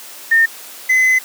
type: tone pair in turn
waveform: sine / triangle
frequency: 1820 / 2032 Hz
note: A#6 / B6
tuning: -42 / +49 cents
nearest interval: major second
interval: 191 cents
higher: second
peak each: -8 dBFS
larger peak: neither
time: 0.31-0.46 / 0.89-1.19 s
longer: second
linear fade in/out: 10 ms
effects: white hiss -35 dBFS RMS until 1.24 s + high-pass 300 Hz 12 dB/octave